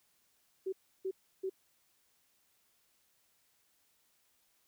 sine tone bursts, 380.6 Hz, F#4, 49 cents sharp, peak -33 dBFS, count 3, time 0.66-1.498 s, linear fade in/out 10 ms, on 66 ms, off 320 ms, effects white hiss -73 dBFS RMS until 4.67 s

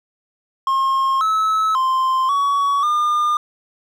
triangle tone with pitch steps, 1072 / 1297 / 1045 / 1126 / 1208 Hz, C6 / E6 / C6 / C#6 / D6, +42 / -28 / -2 / +27 / +48 cents, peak -13 dBFS, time 0.67-3.37 s, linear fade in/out 2 ms, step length 540 ms, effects none

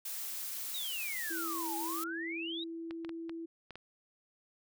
blue noise, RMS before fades -40 dBFS, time 0.05-2.04 s, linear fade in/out 5 ms
sine exponential two-way sweep, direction down then up, 3900 to 814 to 3900 Hz, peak -38 dBFS, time 0.74-2.64 s, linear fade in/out 5 ms, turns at 1.76 s
sine tone, 330.8 Hz, E4, 6 cents sharp, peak -39 dBFS, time 1.3-3.46 s, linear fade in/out 10 ms
clicks, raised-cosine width 0.3 ms, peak -30 dBFS, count 6, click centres 2.909 / 3.048 / 3.093 / 3.295 / 3.707 / 3.756 s
effects none

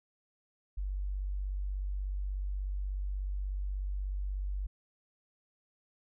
sine tone, 48.26 Hz, G1, 26 cents flat, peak -32 dBFS, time 0.77-4.67 s, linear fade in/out 10 ms, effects none

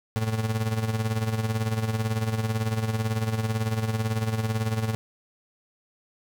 35% pulse tone with tremolo, 110.6 Hz, A2, 9 cents sharp, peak -20 dBFS, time 0.16-4.95 s, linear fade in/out 0 ms, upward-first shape sine, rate 18 Hz, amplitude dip 65%, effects none

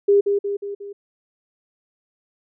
sine tone with echo, 403.2 Hz, G4, 49 cents sharp, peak -11 dBFS, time 0.08-0.21 s, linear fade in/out 10 ms, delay 180 ms, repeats 4, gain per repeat -5 dB, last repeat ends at 0.93 s, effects none

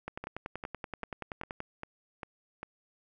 two click trains, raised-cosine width 0.5 ms, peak -22 / -24 dBFS, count 17 / 7, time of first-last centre 0.08-1.604 / 0.24-2.63 s, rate 10.5 / 2.51 Hz, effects none

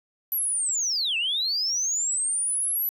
sine linear two-way sweep, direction down then up, 12000 to 2581 to 12000 Hz, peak -22 dBFS, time 0.32-2.89 s, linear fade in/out 0 ms, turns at 1.17 s, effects tanh soft clip ceiling -19 dBFS

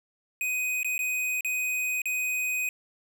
square tone with dropouts, 2500 Hz, D#7, 8 cents sharp, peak -27 dBFS, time 0.41-2.69 s, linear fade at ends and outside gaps 1 ms, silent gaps 0.831-0.846 / 0.98-0.991 / 1.408-1.447 / 2.018-2.056 s, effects none

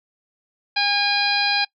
harmonic tone, 814 Hz, G#5, 35 cents flat, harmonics 1 / 2 / 3 / 4 / 5 / 6, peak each -24 / -25 / -23 / -30 / -23 / -26 dBFS, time 0.76-1.65 s, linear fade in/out 10 ms, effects noise-tail reverb RT60 0.1 s tail -24 dB re dry

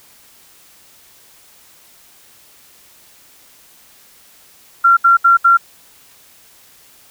sine tone bursts, 1373 Hz, F6, 30 cents flat, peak -6 dBFS, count 4, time 4.84-5.573 s, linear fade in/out 10 ms, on 130 ms, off 71 ms, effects white hiss -47 dBFS RMS until 7.1 s

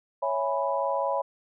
sine chord, C# minor seventh, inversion none, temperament equal, 554.4 / 659.3 / 830.6 / 987.8 Hz, C#5 / E5 / G#5 / B5, 0 / 0 / 0 / 0 cents, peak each -28 / -32 / -32 / -29 dBFS, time 0.22-1.22 s, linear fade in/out 10 ms, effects none

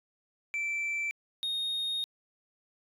sine tone pair in turn, 2333 / 3712 Hz, D7 / A#7, -12 / -8 cents, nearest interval minor sixth, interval 804 cents, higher second, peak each -27 dBFS, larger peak neither, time 0.54-1.11 / 1.43-2.04 s, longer second, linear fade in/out 0 ms, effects tanh soft clip ceiling -29 dBFS

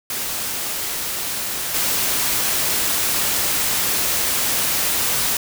white noise with level steps, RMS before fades -25 / -20 dBFS, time 0.1-5.37 s, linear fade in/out 2 ms, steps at 1.74 s, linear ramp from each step 5 ms, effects none

